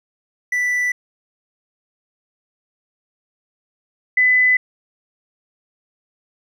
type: tone pair in turn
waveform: triangle / sine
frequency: 1976 / 2005 Hz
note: B6 / B6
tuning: 0 / +26 cents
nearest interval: unison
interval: 26 cents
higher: second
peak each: -15 / -11 dBFS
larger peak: second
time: 0.52-0.92 / 4.17-4.57 s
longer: neither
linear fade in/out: 5 ms
effects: none